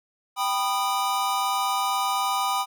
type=chord; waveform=square; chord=G augmented; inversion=none; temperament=equal with one note detuned; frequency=784 / 987.8 / 1230.2 Hz; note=G5 / B5 / D#6; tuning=0 / 0 / -20 cents; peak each=-28 dBFS; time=0.36-2.66 s; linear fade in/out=50 ms; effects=none